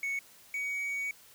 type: tone pair in turn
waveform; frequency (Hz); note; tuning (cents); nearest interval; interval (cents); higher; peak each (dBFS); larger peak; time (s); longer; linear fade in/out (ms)
triangle; 2217 / 2251; C#7 / C#7; 0 / +26; unison; 26; second; -29 / -30; first; 0.03-0.19 / 0.54-1.11; second; 2
effects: white hiss -57 dBFS RMS until 1.34 s